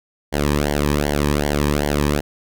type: tone with flanger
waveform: sawtooth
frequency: 73 Hz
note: D2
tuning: 10 cents flat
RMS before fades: -19 dBFS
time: 0.32-2.21 s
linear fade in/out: 20 ms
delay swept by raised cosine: 0.78 to 1.45 ms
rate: 2.6 Hz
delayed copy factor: -0.9
effects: none